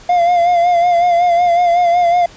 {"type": "tone with vibrato", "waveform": "triangle", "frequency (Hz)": 698.5, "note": "F5", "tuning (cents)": 0, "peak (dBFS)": -7, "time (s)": [0.09, 2.26], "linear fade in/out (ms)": 5, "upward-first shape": "sine", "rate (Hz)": 5.4, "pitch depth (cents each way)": 43, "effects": ["pink hiss -40 dBFS RMS until 2.36 s", "resampled to 16000 Hz"]}